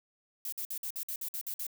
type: noise bursts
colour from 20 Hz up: violet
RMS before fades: -37 dBFS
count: 10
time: 0.45-1.667 s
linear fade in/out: 2 ms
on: 74 ms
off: 53 ms
effects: none